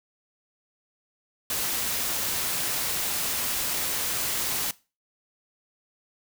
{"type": "noise", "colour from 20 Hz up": "white", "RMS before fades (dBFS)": -28, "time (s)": [1.5, 4.71], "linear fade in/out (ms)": 2, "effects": ["noise-tail reverb RT60 0.3 s tail -20 dB re dry"]}